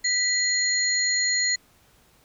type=tone cluster; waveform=sine; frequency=1971 / 4209 / 6840 Hz; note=B6 / C8 / A8; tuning=-4 / +9 / -50 cents; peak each=-25 dBFS; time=0.04-1.56 s; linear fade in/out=10 ms; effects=pink hiss -59 dBFS RMS until 2.24 s